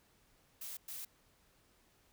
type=noise bursts at uneven times; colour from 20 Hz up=blue; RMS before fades=-45 dBFS; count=2; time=0.61-0.77 / 0.88-1.05 s; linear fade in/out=5 ms; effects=pink hiss -70 dBFS RMS until 2.12 s